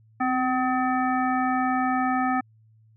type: harmonic tone with a mistuned harmonic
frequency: 254.3 Hz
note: C4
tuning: 49 cents flat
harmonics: 1 / 3 / 5 / 7 / 9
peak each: -25 / -25 / -28 / -32 / -39 dBFS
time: 0.2-2.41 s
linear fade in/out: 10 ms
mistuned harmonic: 1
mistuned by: +30 cents
effects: added 110 Hz sine -54 dBFS peak until 2.96 s